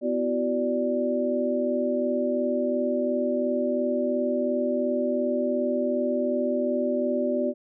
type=tone cluster; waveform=sine; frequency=250.4 / 333.4 / 376.2 / 586 Hz; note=B3 / E4 / F#4 / D5; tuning=+24 / +20 / +29 / -4 cents; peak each=-27 / -33 / -29 / -26 dBFS; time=0.01-7.54 s; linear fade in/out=50 ms; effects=none